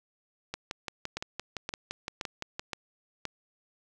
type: two click trains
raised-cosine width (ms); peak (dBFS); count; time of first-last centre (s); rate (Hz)
0.2; -16 / -17; 5 / 13; 1.17-3.253 / 0.54-2.595; 1.92 / 5.84
effects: none

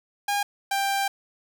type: tone pair in turn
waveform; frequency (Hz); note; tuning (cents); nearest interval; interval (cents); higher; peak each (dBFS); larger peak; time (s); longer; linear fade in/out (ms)
sawtooth; 812 / 789.8; G#5 / G5; -39 / +13; unison; 48; first; -19; neither; 0.28-0.43 / 0.71-1.08; second; 5
effects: 10-bit

